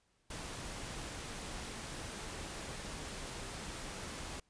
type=noise; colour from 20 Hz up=pink; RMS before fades=-44 dBFS; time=0.3-4.4 s; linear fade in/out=5 ms; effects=pink hiss -75 dBFS RMS until 4.49 s + resampled to 22050 Hz